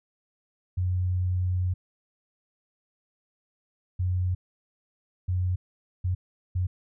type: tone bursts at uneven times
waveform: sine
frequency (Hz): 91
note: F#2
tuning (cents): -28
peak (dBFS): -23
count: 5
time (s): 0.77-1.74 / 3.99-4.35 / 5.28-5.56 / 6.04-6.15 / 6.55-6.67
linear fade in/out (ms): 10
effects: none